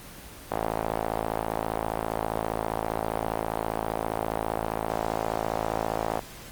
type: tone with band-pass filter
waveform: sawtooth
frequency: 55 Hz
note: A1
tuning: in tune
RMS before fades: -29 dBFS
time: 0.51-6.2 s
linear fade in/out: 10 ms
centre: 740 Hz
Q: 2.2
effects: pink hiss -44 dBFS RMS until 6.51 s + Opus 24 kbps